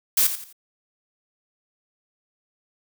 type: noise with echo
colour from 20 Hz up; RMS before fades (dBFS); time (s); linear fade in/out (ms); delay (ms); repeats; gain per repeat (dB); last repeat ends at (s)
blue; -18; 0.17-0.27; 5; 86; 3; -10; 0.528
effects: none